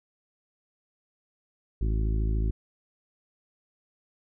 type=harmonic tone; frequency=53.8 Hz; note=A1; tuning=38 cents flat; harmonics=1 / 2 / 3 / 4 / 5 / 6 / 7; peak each=-24 / -32 / -39 / -40 / -43 / -42 / -43 dBFS; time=1.81-2.51 s; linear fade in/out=5 ms; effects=none

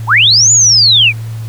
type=linear two-way sweep; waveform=sine; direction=up then down; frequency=740 to 7040 to 2240 Hz; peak=-4 dBFS; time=0.07-1.13 s; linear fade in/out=50 ms; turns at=0.52 s; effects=added 112 Hz sine -19 dBFS peak until 1.48 s + pink hiss -38 dBFS RMS until 1.48 s

